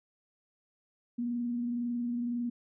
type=tone with frequency modulation; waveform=sine; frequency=239.9 Hz; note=A#3; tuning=50 cents sharp; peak=-30 dBFS; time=1.18-2.5 s; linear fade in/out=10 ms; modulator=21.9 Hz; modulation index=0.21; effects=none